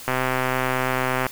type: click train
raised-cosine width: 0.5 ms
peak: -7 dBFS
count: 154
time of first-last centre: 0.08-1.266 s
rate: 129 Hz
effects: white hiss -39 dBFS RMS until 1.31 s